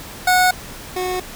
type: tone pair in turn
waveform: 25% pulse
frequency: 733 / 366.5 Hz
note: F#5 / F#4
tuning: -16 / -16 cents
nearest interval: octave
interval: 1200 cents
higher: first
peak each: -8 / -17 dBFS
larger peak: first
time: 0.27-0.51 / 0.96-1.2 s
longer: neither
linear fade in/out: 5 ms
effects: pink hiss -35 dBFS RMS until 1.35 s